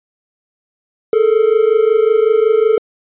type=tone pair together; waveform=triangle; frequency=426.9 / 452.3 Hz; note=G#4 / A4; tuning=+48 / +48 cents; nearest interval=minor second; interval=100 cents; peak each=-10 dBFS; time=1.13-2.78 s; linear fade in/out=2 ms; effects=resampled to 8000 Hz